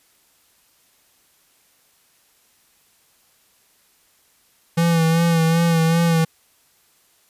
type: tone with vibrato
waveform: square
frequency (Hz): 165.7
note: E3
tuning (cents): +9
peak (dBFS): -15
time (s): 4.77-6.25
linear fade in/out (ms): 10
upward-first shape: sine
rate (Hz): 2.6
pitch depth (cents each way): 39
effects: white hiss -59 dBFS RMS until 7.29 s + resampled to 32000 Hz